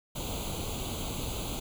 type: noise with comb filter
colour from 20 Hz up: pink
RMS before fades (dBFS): -35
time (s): 0.15-1.6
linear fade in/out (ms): 10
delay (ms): 0.28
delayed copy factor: +0.9
effects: none